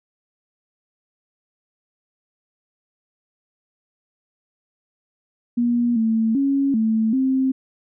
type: tone with pitch steps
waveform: sine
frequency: 239.1 / 223.5 / 276 / 221.3 / 263.4 Hz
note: A#3 / A3 / C#4 / A3 / C4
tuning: +44 / +27 / -7 / +10 / +12 cents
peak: -16 dBFS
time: 5.57-7.52 s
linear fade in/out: 10 ms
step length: 390 ms
effects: none